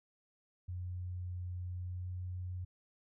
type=tone with pitch glide; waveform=sine; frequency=89.9 to 90.68 Hz; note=F#2 to F#2; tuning=-49 to -34 cents; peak=-38 dBFS; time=0.68-2.65 s; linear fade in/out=10 ms; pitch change=+15 cents; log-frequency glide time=1.85-2.06 s; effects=none